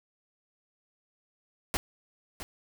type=noise with echo; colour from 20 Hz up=pink; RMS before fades=-29 dBFS; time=1.74-1.77 s; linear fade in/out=0 ms; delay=660 ms; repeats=1; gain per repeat=-11 dB; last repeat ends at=2.43 s; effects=none